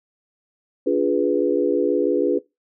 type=chord; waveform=sine; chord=D diminished seventh; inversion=none; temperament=equal with one note detuned; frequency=289 / 349.2 / 415.3 / 493.9 Hz; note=D4 / F4 / Ab4 / Cb5; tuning=-28 / 0 / 0 / 0 cents; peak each=-22 dBFS; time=0.86-2.39 s; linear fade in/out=10 ms; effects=noise-tail reverb RT60 0.2 s tail -20 dB re dry